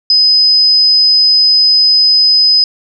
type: tone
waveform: sine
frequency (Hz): 5030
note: D#8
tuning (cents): +18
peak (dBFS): -5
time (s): 0.1-2.64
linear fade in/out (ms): 2
effects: none